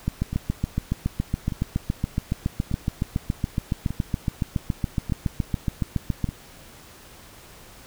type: two click trains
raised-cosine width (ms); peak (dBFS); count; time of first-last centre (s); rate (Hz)
5; -10 / -16; 45 / 6; 0.08-6.242 / 0.33-6.289; 7.14 / 0.839
effects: pink hiss -47 dBFS RMS until 7.86 s